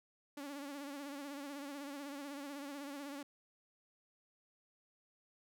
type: tone with vibrato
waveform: sawtooth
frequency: 282.9 Hz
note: C#4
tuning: 35 cents sharp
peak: -40 dBFS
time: 0.37-3.23 s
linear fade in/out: 5 ms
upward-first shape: sine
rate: 16 Hz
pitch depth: 63 cents each way
effects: none